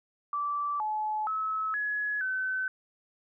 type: tone with pitch steps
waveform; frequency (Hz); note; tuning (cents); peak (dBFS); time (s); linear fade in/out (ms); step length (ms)
sine; 1163 / 857 / 1294 / 1687 / 1522; D6 / A5 / E6 / G#6 / F#6; -17 / -46 / -32 / +27 / +48; -28; 0.33-2.68; 2; 470
effects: none